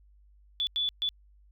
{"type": "tone bursts at uneven times", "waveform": "sine", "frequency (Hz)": 3455, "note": "A7", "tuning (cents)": -32, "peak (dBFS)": -26, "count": 3, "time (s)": [[0.6, 0.67], [0.76, 0.89], [1.02, 1.09]], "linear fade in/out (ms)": 0, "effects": ["added 50 Hz sine -56 dBFS peak until 1.51 s"]}